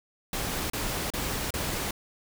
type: noise bursts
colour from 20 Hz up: pink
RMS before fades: -31 dBFS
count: 4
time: 0.33-1.909 s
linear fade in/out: 2 ms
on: 370 ms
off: 33 ms
effects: none